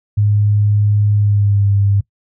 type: tone with pitch glide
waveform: sine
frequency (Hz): 103.83 to 100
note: G#2 to G2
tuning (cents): 0 to +35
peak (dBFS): -10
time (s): 0.17-2.01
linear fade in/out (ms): 10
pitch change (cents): -65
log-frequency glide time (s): 1.14-1.73
effects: noise-tail reverb RT60 0.1 s tail -20 dB re dry